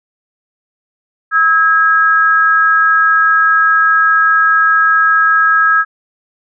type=tone pair together; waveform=sine; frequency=1294.1 / 1639 Hz; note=E6 / G#6; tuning=-32 / -23 cents; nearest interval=major third; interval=409 cents; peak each=-10 dBFS; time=1.31-5.85 s; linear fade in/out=50 ms; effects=none